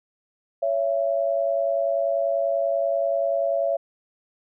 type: tone pair together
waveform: sine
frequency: 559.7 / 670 Hz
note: C#5 / E5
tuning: +17 / +28 cents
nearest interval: minor third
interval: 311 cents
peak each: -23 dBFS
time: 0.62-3.77 s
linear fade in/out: 10 ms
effects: none